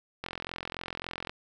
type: click train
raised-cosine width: 0.3 ms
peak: -19 dBFS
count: 47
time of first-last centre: 0.24-1.295 s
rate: 43.6 Hz
effects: none